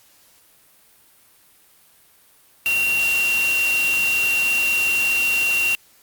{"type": "tone in noise", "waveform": "sine", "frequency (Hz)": 2750, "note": "F7", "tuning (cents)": -27, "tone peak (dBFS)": -17, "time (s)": [2.66, 5.75], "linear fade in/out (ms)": 0, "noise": "white", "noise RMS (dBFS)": -28, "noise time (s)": [2.66, 5.75], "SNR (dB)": 8, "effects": ["white hiss -54 dBFS RMS until 6.02 s", "Opus 48 kbps"]}